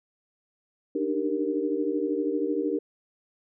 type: chord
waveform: sine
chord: Eb major seventh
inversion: third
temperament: equal with one note detuned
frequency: 293.7 / 306.5 / 392 / 466.2 Hz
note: D4 / Eb4 / G4 / Bb4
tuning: 0 / -26 / 0 / 0 cents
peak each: -30 dBFS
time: 0.95-2.79 s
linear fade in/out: 5 ms
effects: none